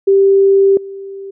sine tone with level steps, 392 Hz, G4, in tune, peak -6 / -25 dBFS, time 0.07-1.31 s, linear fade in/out 10 ms, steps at 0.77 s, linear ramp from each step 2 ms, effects none

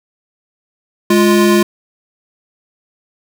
square tone pair together, 207.7 / 349.3 Hz, G#3 / F4, 0 / 0 cents, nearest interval major sixth, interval 900 cents, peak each -12 / -11 dBFS, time 1.1-1.63 s, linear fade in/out 5 ms, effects none

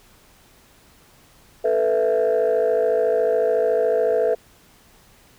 sine chord, A suspended second, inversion none, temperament equal, 440 / 493.9 / 659.3 Hz, A4 / B4 / E5, 0 / 0 / 0 cents, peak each -19 / -19 / -20 dBFS, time 1.64-4.35 s, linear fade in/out 10 ms, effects tanh soft clip ceiling -12 dBFS + pink hiss -53 dBFS RMS until 5.38 s

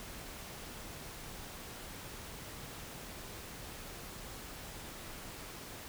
silence, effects pink hiss -47 dBFS RMS until 5.88 s

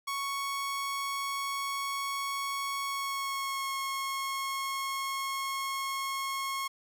sawtooth tone with pitch glide, 1108.7 to 1087.8 Hz, C#6 to C#6, 0 to -33 cents, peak -28 dBFS, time 0.07-6.68 s, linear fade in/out 10 ms, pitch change -33 cents, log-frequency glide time 2.84-3.73 s, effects none

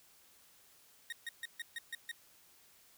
30% pulse tone bursts, 1861 Hz, A#6, 3 cents flat, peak -36 dBFS, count 7, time 1.1-2.115 s, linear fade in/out 2 ms, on 25 ms, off 140 ms, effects white hiss -64 dBFS RMS until 2.97 s

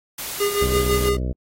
white noise, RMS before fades -30 dBFS, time 0.18-1.09 s, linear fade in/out 5 ms
square tone with tremolo, 406.4 Hz, G#4, 38 cents flat, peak -18 dBFS, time 0.4-1.17 s, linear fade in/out 5 ms, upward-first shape sine, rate 6.1 Hz, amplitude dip 65%
harmonic tone, 62.7 Hz, B1, 27 cents sharp, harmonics 1 / 2 / 3 / 4 / 5 / 6 / 7 / 8 / 9 / 10, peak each -23 / -29 / -33 / -35 / -37 / -39 / -40 / -41 / -42 / -43 dBFS, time 0.61-1.33 s, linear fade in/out 10 ms
effects AAC 48 kbps

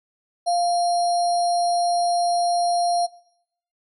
sine tone with sample-and-hold, 698.5 Hz, F5, in tune, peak -17 dBFS, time 0.46-3.07 s, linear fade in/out 20 ms, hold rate 4900 Hz, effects noise-tail reverb RT60 0.7 s tail -19 dB re dry + MP3 48 kbps

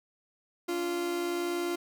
40% pulse tone pair together, 286.6 / 347.4 Hz, D4 / F4, -42 / -9 cents, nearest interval minor third, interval 333 cents, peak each -38 / -29 dBFS, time 0.68-1.76 s, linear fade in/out 10 ms, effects none

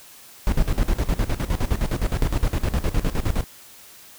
brown noise with tremolo, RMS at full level -19 dBFS, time 0.47-3.44 s, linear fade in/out 0 ms, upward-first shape square, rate 9.7 Hz, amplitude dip 80%, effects white hiss -46 dBFS RMS until 4.18 s

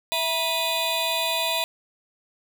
square tone cluster, 658 / 961 / 2482 / 3533 / 3950 Hz, E5 / B5 / D#7 / A7 / B7, -3 / -48 / -5 / +6 / 0 cents, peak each -30 dBFS, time 0.12-1.64 s, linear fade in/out 0 ms, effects none

